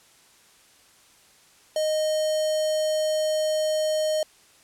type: tone with notch filter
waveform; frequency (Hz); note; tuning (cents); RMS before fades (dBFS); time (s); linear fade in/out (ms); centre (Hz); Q
square; 620; D#5; -6; -24; 1.76-4.23; 2; 2000; 1.4
effects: white hiss -56 dBFS RMS until 4.63 s + low-pass 10000 Hz 12 dB/octave